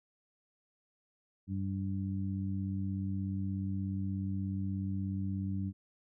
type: harmonic tone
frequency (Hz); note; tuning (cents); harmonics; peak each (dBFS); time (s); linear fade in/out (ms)
96.7; G2; -23; 1 / 2 / 3; -35 / -36 / -43; 1.47-5.73; 50
effects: none